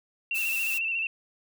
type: tone with vibrato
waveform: sine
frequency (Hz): 2690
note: E7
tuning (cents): +34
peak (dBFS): -26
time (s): 0.31-1.07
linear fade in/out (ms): 2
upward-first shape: square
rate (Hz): 14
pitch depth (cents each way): 35
type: noise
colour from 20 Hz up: blue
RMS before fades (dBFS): -35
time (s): 0.34-0.79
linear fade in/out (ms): 20
effects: none